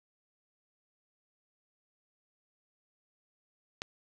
click, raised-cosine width 0.2 ms, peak -18 dBFS, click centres 3.819 s, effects none

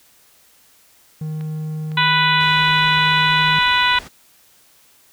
triangle tone, 155.3 Hz, D#3, 3 cents flat, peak -21 dBFS, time 1.21-3.59 s, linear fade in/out 5 ms
click train, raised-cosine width 0.3 ms, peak -25 dBFS, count 4, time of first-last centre 1.41-2.933 s, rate 1.97 Hz
harmonic tone, 493.9 Hz, B4, in tune, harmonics 2 / 3 / 4 / 5 / 6 / 7 / 8, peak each -18 / -20 / -21 / -22 / -23 / -23 / -24 dBFS, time 1.97-3.99 s, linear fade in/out 5 ms
pink low-pass noise, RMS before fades -38 dBFS, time 2.39-4.09 s, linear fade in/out 20 ms, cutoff 7700 Hz, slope 12 dB/octave
effects white hiss -53 dBFS RMS until 5.12 s

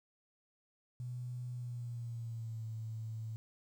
sine tone with pitch glide, 123.47 to 111.28 Hz, B2 to A2, 0 to +20 cents, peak -39 dBFS, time 1-3.36 s, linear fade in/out 0 ms, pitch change -180 cents, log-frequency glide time 1.5-2.66 s, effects 11-bit

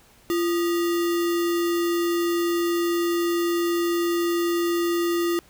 sine tone with sample-and-hold, 343 Hz, F4, 31 cents flat, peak -20 dBFS, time 0.3-5.39 s, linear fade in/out 0 ms, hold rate 1575 Hz, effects pink hiss -55 dBFS RMS until 5.49 s

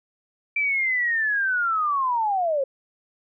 sine linear sweep, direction down, 2349 to 522 Hz, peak -20 dBFS, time 0.56-2.64 s, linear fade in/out 5 ms, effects none

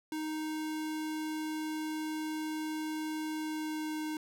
square tone with pitch glide, 311.1 to 309.1 Hz, D#4 to D#4, 0 to -11 cents, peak -35 dBFS, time 0.12-4.17 s, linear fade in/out 2 ms, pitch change -11 cents, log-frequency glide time 3.34-4.06 s, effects none

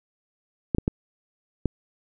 clicks, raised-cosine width 3 ms, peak -9 dBFS, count 4, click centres 0.748 / 0.784 / 0.879 / 1.657 s, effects none

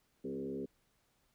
sine tone with frequency modulation, 329.6 Hz, E4, in tune, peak -37 dBFS, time 0.24-0.66 s, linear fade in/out 10 ms, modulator 69.2 Hz, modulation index 1.9, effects pink hiss -75 dBFS RMS until 1.34 s

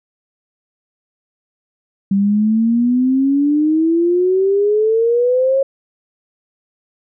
sine exponential sweep, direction up, 194.3 to 548 Hz, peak -11 dBFS, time 2.11-5.63 s, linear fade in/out 5 ms, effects none

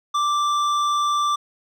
sine tone with hard clipping, 1174.7 Hz, D6, in tune, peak -20 dBFS, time 0.14-1.36 s, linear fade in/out 10 ms, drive 10 dB, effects none

